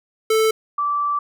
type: tone pair in turn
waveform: square / sine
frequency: 440 / 1163.2 Hz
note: A4 / D6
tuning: 0 / -17 cents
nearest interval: octave + perfect fourth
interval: 1683 cents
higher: second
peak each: -15 / -18 dBFS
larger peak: first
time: 0.3-0.51 / 0.78-1.19 s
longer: second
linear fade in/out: 5 ms
effects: none